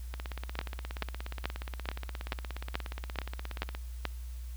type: two click trains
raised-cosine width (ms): 0.3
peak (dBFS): -15 / -23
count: 9 / 62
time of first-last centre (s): 0.59-4.053 / 0.14-3.749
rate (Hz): 2.31 / 16.9
effects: added 60 Hz sine -38 dBFS peak until 4.56 s + white hiss -58 dBFS RMS until 4.56 s